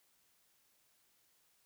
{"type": "silence", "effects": ["white hiss -73 dBFS RMS until 1.65 s"]}